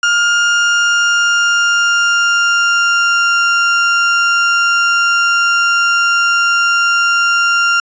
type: tone with pitch glide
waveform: 35% pulse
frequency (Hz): 1410 to 1391.4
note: F6 to F6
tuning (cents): +16 to -7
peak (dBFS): -8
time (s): 0.03-7.8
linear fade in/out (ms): 2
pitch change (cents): -23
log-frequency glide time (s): 0.48-3.4
effects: resampled to 16000 Hz